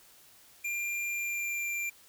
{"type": "tone with pitch glide", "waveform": "square", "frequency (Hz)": [2389, 2372], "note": ["D7", "D7"], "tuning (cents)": [29, 17], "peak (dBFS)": -32, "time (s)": [0.64, 1.9], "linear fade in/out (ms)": 10, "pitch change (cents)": -12, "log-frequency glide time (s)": [1.11, 1.71], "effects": ["white hiss -58 dBFS RMS until 2.08 s"]}